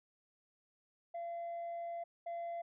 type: tone pair in turn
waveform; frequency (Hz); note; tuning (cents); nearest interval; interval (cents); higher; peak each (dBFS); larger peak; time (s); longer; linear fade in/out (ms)
sine; 683 / 683; F5 / F5; -39 / -39; unison; 0; neither; -37 / -36; second; 1.14-2.04 / 2.26-2.62; first; 10
effects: tanh soft clip ceiling -38 dBFS